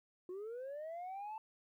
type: linear sweep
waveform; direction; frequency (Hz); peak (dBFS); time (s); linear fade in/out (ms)
sine; up; 353.1 to 890; -40; 0.29-1.38; 2
effects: tanh soft clip ceiling -41 dBFS + 13-bit